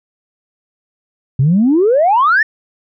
sine exponential sweep, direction up, 125.3 to 1848 Hz, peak -7 dBFS, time 1.39-2.43 s, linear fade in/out 5 ms, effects tanh soft clip ceiling -4 dBFS

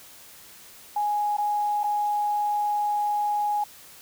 sine tone with dropouts, 830.6 Hz, G#5, in tune, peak -22 dBFS, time 0.96-3.64 s, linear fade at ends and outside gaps 5 ms, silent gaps 1.369-1.382 / 1.834-1.84 s, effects white hiss -48 dBFS RMS until 4.01 s

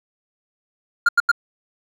triangle tone bursts, 1407 Hz, F6, 12 cents sharp, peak -9 dBFS, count 3, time 1.06-1.316 s, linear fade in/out 5 ms, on 28 ms, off 86 ms, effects none

